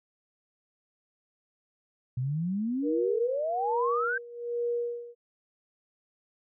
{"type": "exponential sweep", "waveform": "sine", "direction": "up", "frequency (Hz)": [121, 1596], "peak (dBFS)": -27, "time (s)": [2.17, 4.18], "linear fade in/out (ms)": 5}
{"type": "tone with tremolo", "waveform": "sine", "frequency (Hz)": 476.2, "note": "A#4", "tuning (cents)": 37, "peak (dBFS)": -26, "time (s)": [2.82, 5.15], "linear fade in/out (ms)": 50, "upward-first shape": "sine", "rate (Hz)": 1.2, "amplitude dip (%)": 85}
{"effects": []}